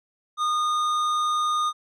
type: tone with tanh clipping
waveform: sine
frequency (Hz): 1225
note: D#6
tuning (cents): -27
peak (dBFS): -23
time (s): 0.37-1.73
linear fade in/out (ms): 50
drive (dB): 12
effects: none